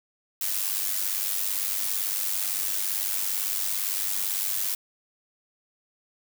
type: noise with amplitude modulation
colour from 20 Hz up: blue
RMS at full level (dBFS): -25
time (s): 0.41-4.75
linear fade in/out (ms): 5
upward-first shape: sine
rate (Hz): 97.8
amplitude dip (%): 65
effects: none